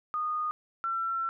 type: tone pair in turn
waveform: sine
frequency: 1231 / 1348.9 Hz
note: D#6 / E6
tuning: -19 / +39 cents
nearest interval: major second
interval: 158 cents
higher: second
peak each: -28 / -28 dBFS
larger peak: neither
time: 0.14-0.51 / 0.84-1.29 s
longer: second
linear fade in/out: 0 ms
effects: none